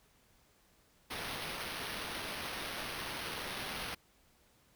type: noise with sample-and-hold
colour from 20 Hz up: violet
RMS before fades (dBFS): -41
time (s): 1.1-3.95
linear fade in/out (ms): 10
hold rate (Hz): 7350
effects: pink hiss -68 dBFS RMS until 4.75 s